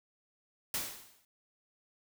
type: noise with exponential decay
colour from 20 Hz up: white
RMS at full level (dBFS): -32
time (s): 0.74-1.25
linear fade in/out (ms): 2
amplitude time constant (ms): 110
effects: none